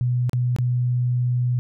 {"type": "tone with dropouts", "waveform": "sine", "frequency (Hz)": 123.47, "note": "B2", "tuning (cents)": 0, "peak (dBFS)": -18, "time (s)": [0.01, 1.59], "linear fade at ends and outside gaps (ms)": 0, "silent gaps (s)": [[0.295, 0.332], [0.563, 0.586]], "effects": []}